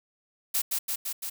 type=noise with echo; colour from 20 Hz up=blue; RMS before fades=-26 dBFS; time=0.54-0.62 s; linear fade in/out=10 ms; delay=170 ms; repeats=4; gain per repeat=-2 dB; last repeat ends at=1.3 s; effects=none